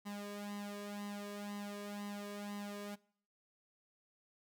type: tone with flanger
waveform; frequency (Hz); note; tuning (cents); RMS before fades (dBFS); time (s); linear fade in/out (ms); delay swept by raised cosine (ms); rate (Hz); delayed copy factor
sawtooth; 204.4; G#3; -27; -45; 0.05-2.96; 20; 1 to 1.79; 2; +0.8
effects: noise-tail reverb RT60 0.6 s tail -23 dB re dry